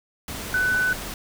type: tone in noise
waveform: sine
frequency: 1498 Hz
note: F#6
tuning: 21 cents sharp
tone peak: -19 dBFS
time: 0.54-0.93 s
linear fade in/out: 2 ms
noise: pink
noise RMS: -33 dBFS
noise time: 0.28-1.14 s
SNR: +11 dB
effects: none